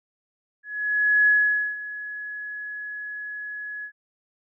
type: tone with ADSR envelope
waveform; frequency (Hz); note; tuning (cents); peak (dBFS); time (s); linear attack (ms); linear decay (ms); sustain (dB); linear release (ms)
sine; 1689; G#6; +29; -14; 0.63-3.92; 640; 490; -17; 80
effects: none